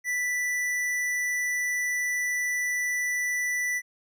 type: tone with tanh clipping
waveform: sine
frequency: 1975.5 Hz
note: B6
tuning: in tune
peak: -27 dBFS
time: 0.04-3.82 s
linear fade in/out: 50 ms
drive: 16 dB
effects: none